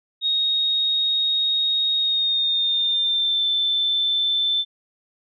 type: tone with pitch glide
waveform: sine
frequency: 3743 to 3537 Hz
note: A#7 to A7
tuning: +6 to +8 cents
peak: -18 dBFS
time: 0.21-4.65 s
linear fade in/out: 50 ms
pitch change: -98 cents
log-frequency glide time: 1.96-3.47 s
effects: none